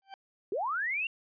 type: tone with exponential growth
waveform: 40% pulse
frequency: 780 Hz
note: G5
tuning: 9 cents flat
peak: -38 dBFS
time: 0.02-0.14 s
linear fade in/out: 1 ms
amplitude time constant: 24 ms
type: linear sweep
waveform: sine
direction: up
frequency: 347.9 to 2794 Hz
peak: -29 dBFS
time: 0.52-1.07 s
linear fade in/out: 2 ms
effects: resampled to 11025 Hz